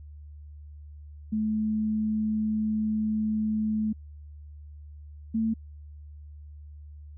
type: tone pair in turn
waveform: sine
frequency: 216 / 223.1 Hz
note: A3 / A3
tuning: -32 / +24 cents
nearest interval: minor second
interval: 56 cents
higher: second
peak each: -24 / -23 dBFS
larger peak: second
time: 1.32-3.93 / 5.34-5.54 s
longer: first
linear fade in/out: 10 ms
effects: added 74 Hz sine -42 dBFS peak until 7.17 s